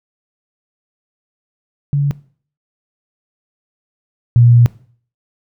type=tone pair in turn; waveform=sine; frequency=142.4 / 119.47 Hz; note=C#3 / A#2; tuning=+47 / +43 cents; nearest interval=minor third; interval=304 cents; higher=first; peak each=-11 / -5 dBFS; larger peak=second; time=1.93-2.11 / 4.36-4.66 s; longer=second; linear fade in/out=0 ms; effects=noise-tail reverb RT60 0.5 s tail -20 dB re dry